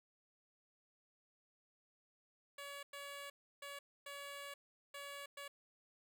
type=tone bursts at uneven times; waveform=10% pulse; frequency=566 Hz; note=C#5; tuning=36 cents sharp; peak=-39 dBFS; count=6; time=2.58-2.83 / 2.93-3.3 / 3.62-3.79 / 4.06-4.54 / 4.94-5.26 / 5.37-5.48 s; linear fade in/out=5 ms; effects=none